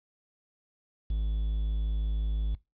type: tone with quantisation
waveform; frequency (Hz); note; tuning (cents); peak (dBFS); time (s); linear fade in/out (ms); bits
triangle; 52.9; G#1; +33; -24; 1.1-2.55; 5; 9
effects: noise-tail reverb RT60 0.2 s tail -20 dB re dry + resampled to 11025 Hz

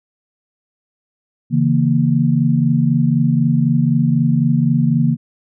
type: chord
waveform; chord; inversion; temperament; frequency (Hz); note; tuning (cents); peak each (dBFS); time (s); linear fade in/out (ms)
sine; A# diminished; first; equal with one note detuned; 138.59 / 162.54 / 233.1; C#3 / E3 / A#3; 0 / -24 / 0; -16; 1.5-5.17; 50
effects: none

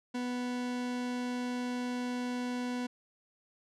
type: tone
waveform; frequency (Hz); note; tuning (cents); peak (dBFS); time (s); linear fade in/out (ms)
40% pulse; 246.9; B3; 0; -32; 0.14-2.87; 10
effects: low-pass 7000 Hz 12 dB/octave

